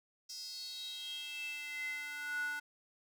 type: tone with high-pass filter sweep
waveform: square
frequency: 293.7 Hz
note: D4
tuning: in tune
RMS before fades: -42 dBFS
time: 0.29-2.6 s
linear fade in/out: 10 ms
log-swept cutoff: 5400 to 1300 Hz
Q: 8.1
effects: none